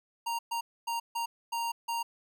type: tone bursts at uneven times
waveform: square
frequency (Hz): 931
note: A#5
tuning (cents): -2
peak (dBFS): -31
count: 6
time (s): 0.26-0.39 / 0.51-0.61 / 0.87-1 / 1.15-1.26 / 1.52-1.72 / 1.88-2.03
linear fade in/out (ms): 10
effects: none